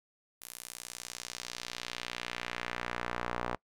sawtooth tone with band-pass filter sweep, 60.1 Hz, B1, 46 cents flat, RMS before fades -40 dBFS, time 0.41-3.56 s, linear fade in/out 10 ms, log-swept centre 12000 to 1000 Hz, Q 1.1, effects noise-tail reverb RT60 0.1 s tail -25 dB re dry

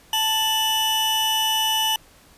40% pulse tone pair together, 880 / 2960 Hz, A5 / F#7, 0 / 0 cents, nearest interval octave + major sixth, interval 2100 cents, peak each -23 / -20 dBFS, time 0.13-1.96 s, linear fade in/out 2 ms, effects pink hiss -52 dBFS RMS until 2.37 s + resampled to 32000 Hz

